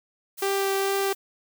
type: noise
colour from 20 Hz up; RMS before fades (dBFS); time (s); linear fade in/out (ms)
blue; -37; 0.37-1.15; 20
type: tone with vibrato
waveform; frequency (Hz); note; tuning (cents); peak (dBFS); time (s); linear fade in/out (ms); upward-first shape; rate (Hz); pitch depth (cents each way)
sawtooth; 392; G4; 0; -19; 0.42-1.13; 5; sine; 2.3; 8
effects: none